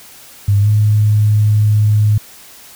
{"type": "tone with pitch glide", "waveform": "sine", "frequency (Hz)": [101, 105.84], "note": ["G#2", "G#2"], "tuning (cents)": [-48, 33], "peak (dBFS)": -8, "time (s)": [0.48, 2.18], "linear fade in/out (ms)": 5, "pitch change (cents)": 81, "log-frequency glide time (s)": [0.61, 0.68], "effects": ["white hiss -39 dBFS RMS until 2.75 s"]}